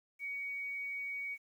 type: tone with quantisation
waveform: sine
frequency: 2247 Hz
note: C#7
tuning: 23 cents sharp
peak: -37 dBFS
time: 0.19-1.38 s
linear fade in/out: 50 ms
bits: 11
effects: none